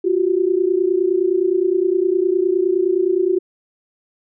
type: tone pair together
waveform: sine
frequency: 351.4 / 381.1 Hz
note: F4 / G4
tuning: +11 / -49 cents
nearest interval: minor second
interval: 140 cents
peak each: -17 dBFS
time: 0.04-3.39 s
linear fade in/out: 10 ms
effects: none